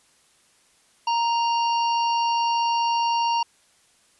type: harmonic tone with a mistuned harmonic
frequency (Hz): 932.3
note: A#5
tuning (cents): 0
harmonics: 1 / 3 / 5 / 6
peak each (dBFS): -20 / -30 / -34 / -36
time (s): 1.07-3.43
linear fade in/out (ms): 5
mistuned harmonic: 5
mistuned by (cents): -59
effects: white hiss -60 dBFS RMS until 4.19 s + resampled to 24000 Hz